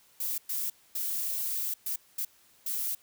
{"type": "noise bursts at uneven times", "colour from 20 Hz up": "violet", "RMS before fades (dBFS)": -32, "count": 6, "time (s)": [[0.2, 0.38], [0.49, 0.7], [0.95, 1.74], [1.86, 1.96], [2.18, 2.25], [2.66, 2.95]], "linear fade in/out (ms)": 5, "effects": ["white hiss -62 dBFS RMS until 3.02 s"]}